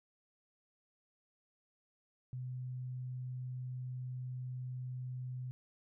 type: tone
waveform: sine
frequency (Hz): 126.7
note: B2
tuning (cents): +45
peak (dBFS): -39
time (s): 2.33-5.51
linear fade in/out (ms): 0
effects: none